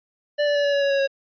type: tone with pitch steps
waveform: square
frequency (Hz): 587.3 / 581.6 / 575.9 / 570.3 / 564.7 / 559.2 / 553.7 / 548.3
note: D5 / D5 / D5 / C#5 / C#5 / C#5 / C#5 / C#5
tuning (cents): 0 / -17 / -34 / +49 / +32 / +15 / -2 / -19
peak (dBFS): -19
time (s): 0.38-1.076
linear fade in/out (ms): 20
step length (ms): 87
effects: resampled to 11025 Hz